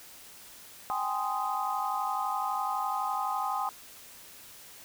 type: chord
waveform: sine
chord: Ab major seventh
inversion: third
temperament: just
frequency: 778.7 / 830.6 / 1038.3 / 1245.9 Hz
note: G5 / Ab5 / C6 / Eb6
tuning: -12 / 0 / -14 / +2 cents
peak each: -34 dBFS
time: 0.9-3.69 s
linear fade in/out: 0 ms
effects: white hiss -50 dBFS RMS until 4.84 s